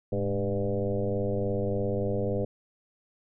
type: tone with frequency modulation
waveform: sine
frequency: 303.6 Hz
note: D#4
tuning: 42 cents flat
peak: -25 dBFS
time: 0.12-2.45 s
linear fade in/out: 5 ms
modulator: 97.3 Hz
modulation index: 2.9
effects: none